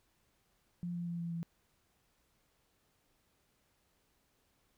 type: tone with pitch steps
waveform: sine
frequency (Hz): 174.61 / 172.9 / 171.21 / 169.54 / 167.88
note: F3 / F3 / F3 / E3 / E3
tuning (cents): 0 / -17 / -34 / +49 / +32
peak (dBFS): -36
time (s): 0.83-1.43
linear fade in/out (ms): 0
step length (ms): 120
effects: pink hiss -75 dBFS RMS until 4.77 s